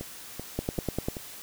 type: two click trains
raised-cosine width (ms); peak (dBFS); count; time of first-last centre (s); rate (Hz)
2; -22 / -14; 4 / 6; 0.01-1.168 / 0.59-1.085; 2.59 / 10.1
effects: white hiss -44 dBFS RMS until 1.42 s